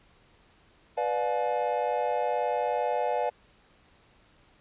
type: chord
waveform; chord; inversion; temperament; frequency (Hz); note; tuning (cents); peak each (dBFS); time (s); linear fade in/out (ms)
triangle; B diminished seventh; none; just; 493.9 / 592.7 / 711.2 / 853.4; B4 / D5 / F5 / Ab5; 0 / +16 / +31 / +47; -29; 0.97-3.3; 10
effects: pink hiss -61 dBFS RMS until 4.6 s + resampled to 8000 Hz